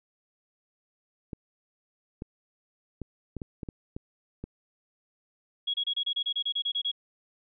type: clicks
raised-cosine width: 3 ms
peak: -23 dBFS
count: 9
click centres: 1.332 / 2.221 / 3.017 / 3.367 / 3.418 / 3.632 / 3.688 / 3.965 / 4.44 s
type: tone bursts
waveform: sine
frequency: 3322 Hz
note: G#7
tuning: in tune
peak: -26 dBFS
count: 13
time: 5.67-6.916 s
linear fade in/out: 10 ms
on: 70 ms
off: 28 ms
effects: none